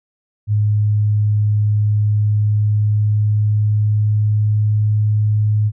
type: tone with pitch glide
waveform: sine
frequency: 105.1 to 106.14 Hz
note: G#2 to G#2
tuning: +21 to +38 cents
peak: -12 dBFS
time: 0.47-5.72 s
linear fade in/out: 50 ms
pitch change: +17 cents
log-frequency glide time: 2.03-4.9 s
effects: none